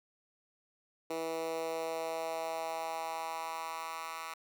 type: tone with high-pass filter sweep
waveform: 10% pulse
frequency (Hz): 162.9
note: E3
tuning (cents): -20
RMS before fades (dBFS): -38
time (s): 1.1-4.34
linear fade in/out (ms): 5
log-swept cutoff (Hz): 400 to 1300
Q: 2.5
effects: none